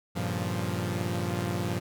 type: chord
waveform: sawtooth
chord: G half-diminished seventh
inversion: none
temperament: equal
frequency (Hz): 98 / 116.54 / 138.59 / 174.61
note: G2 / Bb2 / Db3 / F3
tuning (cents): 0 / 0 / 0 / 0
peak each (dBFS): -29 / -30 / -35 / -29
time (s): 0.15-1.8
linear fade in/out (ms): 20
effects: none